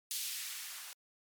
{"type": "noise with band-pass filter sweep", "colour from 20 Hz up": "violet", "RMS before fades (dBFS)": -42, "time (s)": [0.11, 0.93], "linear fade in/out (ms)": 0, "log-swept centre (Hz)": [3700, 980], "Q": 0.98, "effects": ["MP3 96 kbps"]}